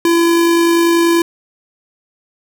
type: tone with amplitude modulation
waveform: square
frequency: 337.8 Hz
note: E4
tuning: 42 cents sharp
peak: -9 dBFS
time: 0.05-1.22 s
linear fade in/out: 2 ms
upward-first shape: sine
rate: 50.3 Hz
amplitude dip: 25%
effects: none